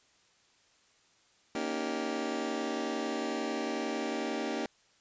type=chord; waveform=25% pulse; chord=Eb dominant seventh; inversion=second; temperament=just; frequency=233.3 / 280 / 311.1 / 388.9 Hz; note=Bb3 / Db4 / Eb4 / G4; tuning=+2 / +18 / 0 / -14 cents; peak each=-34 dBFS; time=1.55-4.66 s; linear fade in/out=2 ms; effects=white hiss -66 dBFS RMS until 5 s + resampled to 16000 Hz